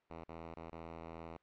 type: tone with dropouts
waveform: 5% pulse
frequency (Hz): 82.41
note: E2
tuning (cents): 0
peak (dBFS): -35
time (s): 0.1-1.37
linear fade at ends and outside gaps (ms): 5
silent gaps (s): 0.24-0.284 / 0.543-0.566 / 0.7-0.719
effects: white hiss -75 dBFS RMS until 1.42 s + low-pass 2000 Hz 12 dB/octave